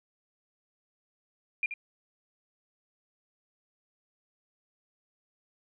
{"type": "tone with echo", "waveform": "sine", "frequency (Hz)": 2411, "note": "D7", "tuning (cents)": 45, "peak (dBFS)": -25, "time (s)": [1.63, 1.66], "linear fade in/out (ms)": 2, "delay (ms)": 79, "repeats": 1, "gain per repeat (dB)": -9, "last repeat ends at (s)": 1.739, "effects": []}